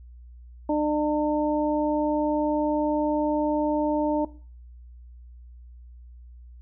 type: harmonic tone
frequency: 300 Hz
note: D4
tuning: 37 cents sharp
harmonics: 1 / 2 / 3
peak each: -23 / -26 / -28 dBFS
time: 0.69-4.25 s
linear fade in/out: 5 ms
effects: noise-tail reverb RT60 0.4 s tail -18 dB re dry + added 60 Hz sine -43 dBFS peak until 6.61 s